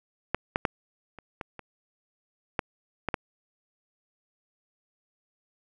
clicks, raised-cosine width 0.5 ms, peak -9 / -9 / -8 / -29 / -19 / -25 / -10 / -12 / -11 dBFS, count 9, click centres 0.346 / 0.559 / 0.652 / 1.187 / 1.412 / 1.593 / 2.592 / 3.087 / 3.142 s, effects none

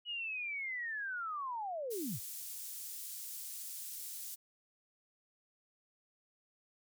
sine linear sweep, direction down, 2930 to 79 Hz, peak -37 dBFS, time 0.05-2.2 s, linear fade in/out 50 ms
pink high-pass noise, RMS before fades -45 dBFS, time 1.9-4.36 s, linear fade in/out 20 ms, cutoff 8400 Hz, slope 12 dB/octave
effects none

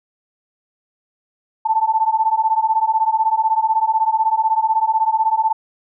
sine beating tone pair, 875 / 891 Hz, A5 / A5, -10 / +22 cents, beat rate 16 Hz, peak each -17 dBFS, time 1.65-5.53 s, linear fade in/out 10 ms, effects none

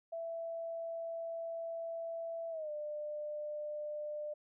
sine tone with pitch glide, 664 to 598.4 Hz, E5 to D5, +12 to +32 cents, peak -38 dBFS, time 0.12-4.34 s, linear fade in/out 10 ms, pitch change -180 cents, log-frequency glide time 2.5-2.7 s, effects none

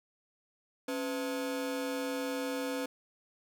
40% pulse ring-modulated tone, 388.6 Hz, G4, 15 cents flat, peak -29 dBFS, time 0.88-2.86 s, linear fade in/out 5 ms, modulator 114 Hz, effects none

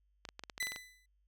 clicks, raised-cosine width 0.2 ms, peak -26 dBFS, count 10, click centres 0.252 / 0.289 / 0.394 / 0.437 / 0.498 / 0.579 / 0.627 / 0.67 / 0.72 / 0.761 s
sawtooth tone with exponential decay, 2000 Hz, B6, 21 cents sharp, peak -29 dBFS, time 0.6-1.06 s, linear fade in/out 5 ms, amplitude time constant 99 ms
effects added 50 Hz sine -70 dBFS peak until 1.27 s

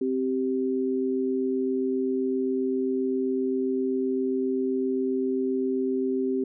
sine tone pair together, 261.6 / 389.2 Hz, C4 / G4, 0 / -12 cents, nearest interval perfect fifth, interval 688 cents, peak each -26 dBFS, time 0.01-6.44 s, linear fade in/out 5 ms, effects none

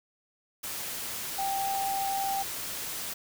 sine tone in noise, 784 Hz, G5, in tune, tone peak -28 dBFS, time 1.38-2.43 s, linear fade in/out 10 ms, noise white, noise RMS -36 dBFS, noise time 0.63-3.14 s, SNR +5 dB, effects none

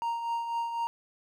triangle tone with tremolo, 931 Hz, A#5, 2 cents flat, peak -25 dBFS, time 0.02-0.87 s, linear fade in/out 0 ms, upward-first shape triangle, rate 4 Hz, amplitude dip 55%, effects none

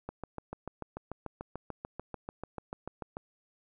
click train, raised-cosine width 1 ms, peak -24 dBFS, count 22, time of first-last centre 0.09-3.169 s, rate 6.82 Hz, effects none

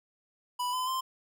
square tone with pitch steps, 987.8 / 1015 / 1042.9 Hz, B5 / B5 / C6, 0 / +47 / -6 cents, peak -30 dBFS, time 0.59-1.01 s, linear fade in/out 10 ms, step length 140 ms, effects none

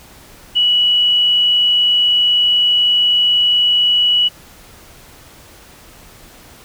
sine tone, 2937 Hz, F#7, 13 cents flat, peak -10 dBFS, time 0.55-4.29 s, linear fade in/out 20 ms, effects pink hiss -42 dBFS RMS until 6.64 s

